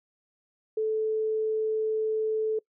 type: tone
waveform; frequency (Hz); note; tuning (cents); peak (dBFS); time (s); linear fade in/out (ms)
sine; 436.5; A4; -14; -24; 0.77-2.59; 5
effects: noise-tail reverb RT60 0.1 s tail -24 dB re dry